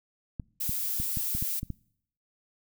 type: clicks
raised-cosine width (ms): 5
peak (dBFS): -21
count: 8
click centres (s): 0.398 / 0.694 / 1 / 1.172 / 1.35 / 1.425 / 1.631 / 1.703
type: noise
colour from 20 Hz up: violet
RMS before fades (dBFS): -31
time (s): 0.6-1.6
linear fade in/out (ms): 10
effects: noise-tail reverb RT60 0.7 s tail -25 dB re dry